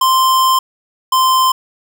square tone pair in turn, 1044 / 1039.1 Hz, C6 / C6, -4 / -12 cents, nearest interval unison, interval 8 cents, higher first, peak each -10 dBFS, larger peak neither, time 0.01-0.59 / 1.12-1.52 s, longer first, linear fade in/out 5 ms, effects none

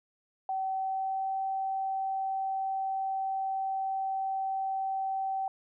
sine tone with pitch glide, 765 to 771.2 Hz, G5 to G5, -42 to -28 cents, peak -29 dBFS, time 0.49-5.48 s, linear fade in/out 2 ms, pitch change +14 cents, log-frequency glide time 0.73-1.36 s, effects none

